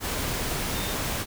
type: tone in noise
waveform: sine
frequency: 3638 Hz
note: A#7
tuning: 43 cents flat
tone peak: -38 dBFS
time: 0.72-0.97 s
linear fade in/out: 50 ms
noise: pink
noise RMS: -29 dBFS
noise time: 0-1.26 s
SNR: -12 dB
effects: none